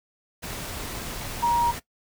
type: tone in noise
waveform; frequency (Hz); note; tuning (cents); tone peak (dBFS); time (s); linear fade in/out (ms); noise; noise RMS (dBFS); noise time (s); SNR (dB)
sine; 946; A#5; +25; -18; 1.42-1.72; 20; pink; -34; 0.42-1.8; +13
effects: noise-tail reverb RT60 0.1 s tail -17 dB re dry